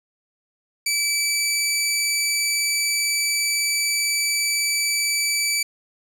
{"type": "tone", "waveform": "15% pulse", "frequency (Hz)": 2309, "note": "D7", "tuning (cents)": -30, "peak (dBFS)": -13, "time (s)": [0.86, 5.63], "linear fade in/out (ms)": 5, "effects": []}